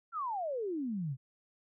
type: exponential sweep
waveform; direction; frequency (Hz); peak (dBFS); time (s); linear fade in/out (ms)
sine; down; 1405 to 123.47; -33; 0.12-1.17; 50
effects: none